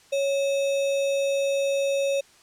sine tone with sample-and-hold, 554.4 Hz, C#5, in tune, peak -21 dBFS, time 0.12-2.21 s, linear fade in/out 10 ms, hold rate 3150 Hz, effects white hiss -55 dBFS RMS until 2.42 s + low-pass 8000 Hz 12 dB/octave

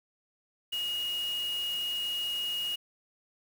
sine tone in noise, 2874 Hz, F7, 49 cents sharp, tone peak -30 dBFS, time 0.72-2.76 s, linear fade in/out 10 ms, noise white, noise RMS -45 dBFS, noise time 0.72-2.76 s, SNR +12 dB, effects none

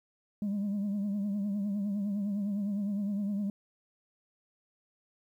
sine tone with vibrato, 202.5 Hz, G#3, 43 cents flat, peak -27 dBFS, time 0.42-3.5 s, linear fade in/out 2 ms, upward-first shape triangle, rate 9.8 Hz, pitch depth 76 cents each way, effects tanh soft clip ceiling -28 dBFS + 11-bit

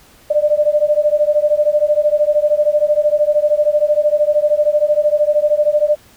sine beating tone pair, 591 / 604 Hz, D5 / D5, +11 / +48 cents, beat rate 13 Hz, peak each -14 dBFS, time 0.3-5.96 s, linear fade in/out 10 ms, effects pink hiss -47 dBFS RMS until 6.16 s

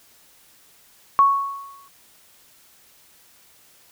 sine tone with exponential decay, 1108.7 Hz, C#6, in tune, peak -9 dBFS, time 1.19-1.88 s, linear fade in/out 0 ms, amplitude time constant 150 ms, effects white hiss -54 dBFS RMS until 3.91 s

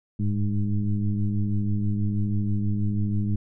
sine tone with frequency modulation, 104.1 Hz, G#2, 5 cents sharp, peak -21 dBFS, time 0.19-3.36 s, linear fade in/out 5 ms, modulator 101 Hz, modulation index 1.2, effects none

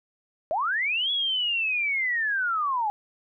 sine linear two-way sweep, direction up then down, 587.3 to 3395 to 806 Hz, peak -23 dBFS, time 0.51-2.9 s, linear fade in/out 0 ms, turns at 1.11 s, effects none

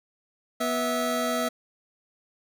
25% pulse tone pair together, 244.8 / 652 Hz, B3 / E5, -15 / -19 cents, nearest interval octave + perfect fourth, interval 1696 cents, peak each -25 / -23 dBFS, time 0.6-1.49 s, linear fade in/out 10 ms, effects none

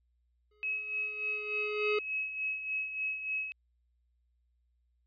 square tone with exponential growth, 421.3 Hz, G#4, 25 cents sharp, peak -28 dBFS, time 0.51-1.99 s, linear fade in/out 5 ms, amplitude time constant 320 ms
sine tone with tremolo, 2566 Hz, E7, 47 cents flat, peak -30 dBFS, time 0.63-3.52 s, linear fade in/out 0 ms, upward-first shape sine, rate 3.4 Hz, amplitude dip 60%
effects added 60 Hz sine -70 dBFS peak until 5.06 s + resampled to 11025 Hz

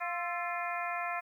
harmonic tone with a mistuned harmonic, 349.2 Hz, F4, in tune, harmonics 2 / 3 / 4 / 5 / 6 / 7, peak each -37 / -39 / -40 / -41 / -42 / -42 dBFS, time 0-1.21 s, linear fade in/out 20 ms, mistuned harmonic 4, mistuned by -71 cents, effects 11-bit

